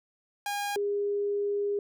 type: tone pair in turn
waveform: sawtooth / sine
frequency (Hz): 814 / 407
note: G#5 / G#4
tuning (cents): -35 / -35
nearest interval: octave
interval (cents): 1200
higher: first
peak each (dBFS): -26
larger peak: neither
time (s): 0.46-0.76 / 0.76-1.79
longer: second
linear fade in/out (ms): 2
effects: none